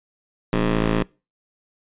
15% pulse ring-modulated tone, 110 Hz, A2, in tune, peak -9 dBFS, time 0.53-1.03 s, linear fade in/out 0 ms, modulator 83.1 Hz, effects noise-tail reverb RT60 0.3 s tail -24 dB re dry + resampled to 8000 Hz

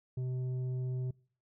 triangle tone with tanh clipping, 127.5 Hz, C3, 44 cents flat, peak -34 dBFS, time 0.17-1.11 s, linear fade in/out 5 ms, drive 11 dB, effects noise-tail reverb RT60 0.5 s tail -25 dB re dry

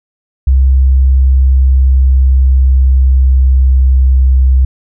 sine tone with pitch glide, 65.9 to 64.96 Hz, C2 to C2, +13 to -12 cents, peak -4 dBFS, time 0.47-4.65 s, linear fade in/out 5 ms, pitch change -25 cents, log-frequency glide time 0.83-4.46 s, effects none

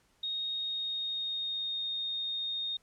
sine tone with pitch glide, 3729 to 3693 Hz, A#7 to A#7, 0 to -17 cents, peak -32 dBFS, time 0.23-2.77 s, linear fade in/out 5 ms, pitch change -17 cents, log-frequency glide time 0.51-1.85 s, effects pink hiss -69 dBFS RMS until 2.82 s + low-pass 11000 Hz 12 dB/octave

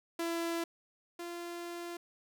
sawtooth tone pair in turn, 335.9 / 344.9 Hz, E4 / F4, +33 / -22 cents, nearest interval unison, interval 45 cents, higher second, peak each -29 / -36 dBFS, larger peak first, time 0.19-0.64 / 1.19-1.97 s, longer second, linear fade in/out 5 ms, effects none

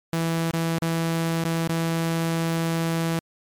sawtooth tone with dropouts, 165 Hz, E3, 2 cents sharp, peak -18 dBFS, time 0.13-3.19 s, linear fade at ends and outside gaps 0 ms, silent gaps 0.509-0.535 / 0.785-0.821 / 1.44-1.45 / 1.675-1.693 s, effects MP3 96 kbps

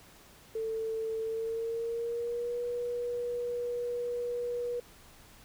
sine tone with pitch glide, 445.5 to 483 Hz, A4 to B4, +22 to -39 cents, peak -31 dBFS, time 0.55-4.8 s, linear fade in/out 5 ms, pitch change +139 cents, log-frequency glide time 1.23-2.61 s, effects pink hiss -56 dBFS RMS until 5.44 s

